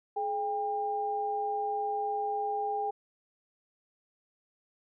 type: tone pair together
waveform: sine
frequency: 424.3 / 801 Hz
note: G#4 / G5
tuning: +37 / +37 cents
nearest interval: major seventh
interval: 1100 cents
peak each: -35 / -30 dBFS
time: 0.16-2.91 s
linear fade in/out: 10 ms
effects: none